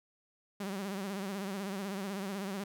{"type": "tone with vibrato", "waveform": "sawtooth", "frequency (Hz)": 196, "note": "G3", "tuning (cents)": 0, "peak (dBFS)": -32, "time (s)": [0.6, 2.64], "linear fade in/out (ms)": 5, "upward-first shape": "sine", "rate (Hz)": 16, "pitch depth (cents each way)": 84, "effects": []}